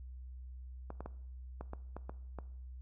clicks, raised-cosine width 1 ms, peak -29 dBFS, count 8, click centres 0.904 / 1.006 / 1.06 / 1.61 / 1.734 / 1.966 / 2.095 / 2.387 s, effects noise-tail reverb RT60 0.7 s tail -18 dB re dry + added 63 Hz sine -45 dBFS peak until 2.81 s

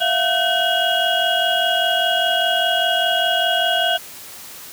sine tone cluster, 666 / 711 / 1526 / 2872 / 3306 Hz, E5 / F5 / G6 / F7 / G#7, +18 / +31 / -47 / +48 / -9 cents, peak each -22 dBFS, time 0-3.98 s, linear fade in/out 20 ms, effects white hiss -37 dBFS RMS until 4.72 s + high-pass 60 Hz 12 dB/octave

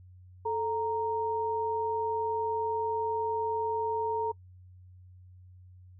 sine tone pair together, 438.9 / 930 Hz, A4 / A#5, -4 / -4 cents, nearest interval octave + minor second, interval 1300 cents, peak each -31 / -30 dBFS, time 0.45-4.32 s, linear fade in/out 10 ms, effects noise-tail reverb RT60 0.1 s tail -26 dB re dry + added 91 Hz sine -50 dBFS peak until 5.99 s

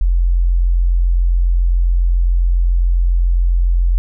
sine tone, 43.65 Hz, F1, in tune, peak -10 dBFS, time 0.01-3.98 s, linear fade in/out 0 ms, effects none

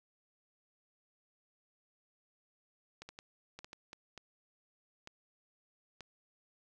clicks, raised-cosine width 0.2 ms, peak -30 dBFS, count 10, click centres 3.02 / 3.09 / 3.189 / 3.59 / 3.645 / 3.731 / 3.931 / 4.177 / 5.074 / 6.007 s, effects none

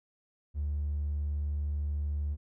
triangle tone, 73.42 Hz, D2, in tune, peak -26 dBFS, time 0.54-2.37 s, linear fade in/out 50 ms, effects tanh soft clip ceiling -26 dBFS

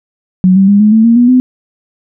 sine tone with pitch steps, 185 / 193.53 / 202.4 / 211.8 / 221.5 / 231.7 / 242.4 / 253.6 Hz, F#3 / G3 / G#3 / G#3 / A3 / A#3 / B3 / B3, 0 / -22 / -44 / +34 / +12 / -10 / -32 / +46 cents, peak -3 dBFS, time 0.44-1.4 s, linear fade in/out 0 ms, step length 120 ms, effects none

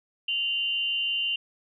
sine tone pair together, 2794 / 3048 Hz, F7 / G7, 0 / -49 cents, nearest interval major second, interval 151 cents, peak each -26 / -30 dBFS, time 0.28-1.36 s, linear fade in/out 5 ms, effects none

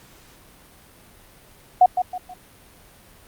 sine tone with echo, 730 Hz, F#5, 24 cents flat, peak -8 dBFS, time 1.81-1.86 s, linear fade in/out 5 ms, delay 160 ms, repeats 3, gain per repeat -9 dB, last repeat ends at 2.34 s, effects pink hiss -50 dBFS RMS until 3.27 s + Opus 48 kbps

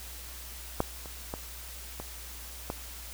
clicks, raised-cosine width 1 ms, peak -11 / -30 / -20 / -23 / -18 dBFS, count 5, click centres 0.804 / 1.058 / 1.339 / 2 / 2.701 s, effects added 60 Hz sine -45 dBFS peak until 3.13 s + white hiss -45 dBFS RMS until 3.13 s

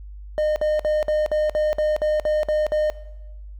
triangle tone bursts, 610 Hz, D#5, 34 cents flat, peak -16 dBFS, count 11, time 0.38-2.9 s, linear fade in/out 0 ms, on 180 ms, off 54 ms, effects noise-tail reverb RT60 1.0 s tail -18 dB re dry + added 50 Hz sine -35 dBFS peak until 3.59 s

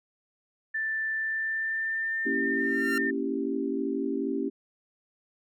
sine tone with pitch glide, 1768 to 1807.2 Hz, A6 to A6, +8 to +46 cents, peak -27 dBFS, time 0.74-3.11 s, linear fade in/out 10 ms, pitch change +38 cents, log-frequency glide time 1.12-2.45 s
sine chord, A# diminished seventh, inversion none, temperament equal, 233.1 / 277.2 / 329.6 / 392 Hz, A#3 / C#4 / E4 / G4, 0 / 0 / 0 / 0 cents, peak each -34 / -30 / -35 / -32 dBFS, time 2.25-4.5 s, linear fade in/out 20 ms
sawtooth tone with exponential growth, 1382 Hz, F6, 19 cents flat, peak -27 dBFS, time 2.52-2.98 s, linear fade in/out 2 ms, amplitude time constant 99 ms
effects none

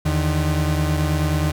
35% pulse tone pair together, 80.4 / 151.4 Hz, E2 / D#3, -43 / -47 cents, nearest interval major seventh, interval 1096 cents, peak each -19 dBFS, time 0.05-1.52 s, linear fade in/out 10 ms, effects none

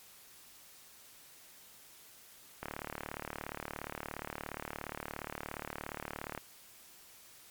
click train, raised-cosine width 0.5 ms, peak -23 dBFS, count 140, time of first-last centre 2.63-6.377 s, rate 37.1 Hz, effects white hiss -57 dBFS RMS until 7.5 s + MP3 96 kbps

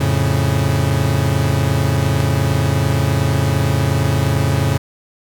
40% pulse chord, F augmented, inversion none, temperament equal, 87.31 / 110 / 138.59 Hz, F2 / A2 / C#3, 0 / 0 / 0 cents, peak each -19 / -18 / -16 dBFS, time 0-4.78 s, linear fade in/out 10 ms, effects none

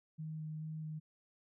sine tone with vibrato, 156 Hz, D#3, 5 cents sharp, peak -40 dBFS, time 0.18-1 s, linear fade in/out 20 ms, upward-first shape square, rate 2.3 Hz, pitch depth 9 cents each way, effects none

